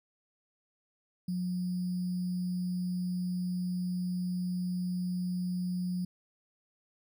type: tone with sample-and-hold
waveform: sine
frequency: 180 Hz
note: F#3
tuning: 47 cents flat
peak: -30 dBFS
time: 1.28-6.05 s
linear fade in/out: 5 ms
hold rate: 4900 Hz
effects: none